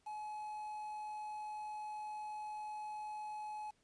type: tone with quantisation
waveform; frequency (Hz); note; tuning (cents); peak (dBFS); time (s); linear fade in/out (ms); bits
triangle; 849; G#5; +38; -40; 0.06-3.71; 10; 10
effects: pink hiss -75 dBFS RMS until 3.83 s + resampled to 22050 Hz